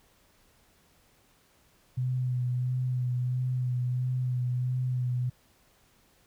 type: tone with vibrato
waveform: sine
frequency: 125.7 Hz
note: B2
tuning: 31 cents sharp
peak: -26 dBFS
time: 1.97-5.3 s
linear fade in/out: 10 ms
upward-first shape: sine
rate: 1.5 Hz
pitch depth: 23 cents each way
effects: pink hiss -64 dBFS RMS until 6.26 s